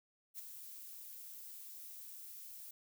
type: noise with ADSR envelope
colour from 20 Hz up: violet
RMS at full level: -44 dBFS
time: 0.34-2.71 s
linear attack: 55 ms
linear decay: 3 ms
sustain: -7 dB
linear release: 5 ms
effects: none